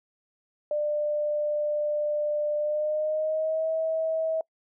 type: tone with pitch glide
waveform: sine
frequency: 596 to 642.5 Hz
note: D5 to E5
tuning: +25 to -45 cents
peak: -24 dBFS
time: 0.71-4.41 s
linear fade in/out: 2 ms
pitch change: +130 cents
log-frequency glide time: 2.58-3.7 s
effects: noise-tail reverb RT60 0.1 s tail -25 dB re dry